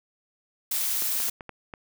blue noise, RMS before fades -27 dBFS, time 0.71-1.3 s, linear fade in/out 5 ms
clicks, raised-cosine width 0.5 ms, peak -23 dBFS, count 6, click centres 1.022 / 1.202 / 1.285 / 1.408 / 1.493 / 1.738 s
effects none

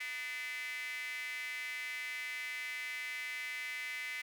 square tone with high-pass filter, 136 Hz, C#3, 33 cents flat, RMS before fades -41 dBFS, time 0-4.22 s, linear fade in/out 10 ms, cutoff 2100 Hz, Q 8, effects none

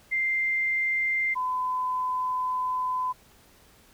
sine tone pair in turn, 2093 / 1012 Hz, C7 / B5, 0 / +42 cents, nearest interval octave + minor second, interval 1258 cents, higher first, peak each -23 / -25 dBFS, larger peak first, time 0.11-1.35 / 1.35-3.13 s, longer second, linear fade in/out 20 ms, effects pink hiss -57 dBFS RMS until 3.93 s

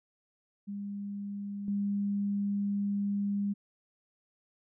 sine tone with level steps, 201.7 Hz, G3, 50 cents sharp, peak -35 / -28 dBFS, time 0.67-3.54 s, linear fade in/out 20 ms, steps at 1.68 s, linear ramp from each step 2 ms, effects none

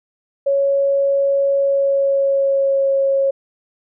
sine tone with pitch glide, 555 to 546.4 Hz, C#5 to C#5, +2 to -25 cents, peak -13 dBFS, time 0.46-3.31 s, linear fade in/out 10 ms, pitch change -27 cents, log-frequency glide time 1.56-2.91 s, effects none

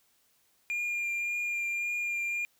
triangle tone with vibrato, 2405 Hz, D7, 41 cents sharp, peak -28 dBFS, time 0.7-2.45 s, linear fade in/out 0 ms, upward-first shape triangle, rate 1.8 Hz, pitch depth 15 cents each way, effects white hiss -69 dBFS RMS until 2.59 s

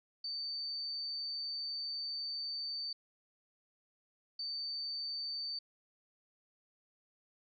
sine tone bursts at uneven times, 4574 Hz, D8, 47 cents flat, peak -37 dBFS, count 2, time 0.24-2.93 / 4.39-5.59 s, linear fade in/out 5 ms, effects none

